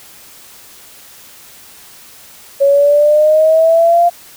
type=exponential sweep; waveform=sine; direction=up; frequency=553 to 698.5 Hz; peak=-6 dBFS; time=2.6-4.1 s; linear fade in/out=20 ms; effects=white hiss -39 dBFS RMS until 4.36 s